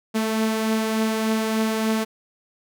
sawtooth beating tone pair, 220 / 223.4 Hz, A3 / A3, 0 / +27 cents, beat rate 3.4 Hz, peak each -17 / -26 dBFS, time 0.14-2.05 s, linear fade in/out 20 ms, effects none

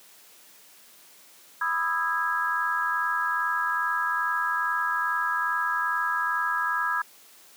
sine chord, E major seventh, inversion second, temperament just, 988.9 / 1236.1 / 1318.5 / 1648.1 Hz, B5 / D#6 / E6 / G#6, +2 / -12 / 0 / -14 cents, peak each -30 / -31 / -30 / -27 dBFS, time 1.61-7.02 s, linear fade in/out 5 ms, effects white hiss -53 dBFS RMS until 7.56 s + high-pass 200 Hz 12 dB/octave

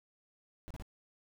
brown noise bursts, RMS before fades -43 dBFS, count 3, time 0.68-0.823 s, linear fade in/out 0 ms, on 25 ms, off 34 ms, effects none

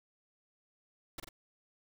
pink noise with echo, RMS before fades -41 dBFS, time 1.18-1.2 s, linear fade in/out 5 ms, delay 45 ms, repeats 2, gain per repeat -4 dB, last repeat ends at 1.29 s, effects none

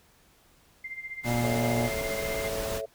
sine tone with tremolo, 2093 Hz, C7, in tune, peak -33 dBFS, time 0.84-2.49 s, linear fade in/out 5 ms, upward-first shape sine, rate 15 Hz, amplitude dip 75%
pink noise, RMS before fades -35 dBFS, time 1.23-2.82 s, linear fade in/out 50 ms
harmonic tone, 119.2 Hz, A#2, 39 cents sharp, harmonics 1 / 2 / 3 / 5 / 6 / 7 / 8, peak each -29 / -29 / -38 / -34 / -36 / -38 / -46 dBFS, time 1.24-1.9 s, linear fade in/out 50 ms
sine chord, A major, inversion none, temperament equal, 440 / 554.4 / 659.3 Hz, A4 / C#5 / E5, 0 / 0 / 0 cents, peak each -36 / -35 / -36 dBFS, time 1.43-2.86 s, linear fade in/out 10 ms
effects pink hiss -61 dBFS RMS until 2.94 s

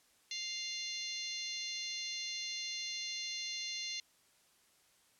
harmonic tone, 698.5 Hz, F5, in tune, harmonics 3 / 4 / 5 / 6 / 7 / 8 / 9, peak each -47 / -46 / -46 / -42 / -54 / -50 / -47 dBFS, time 0.31-4 s, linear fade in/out 2 ms, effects white hiss -69 dBFS RMS until 5.19 s + low-pass 11000 Hz 12 dB/octave

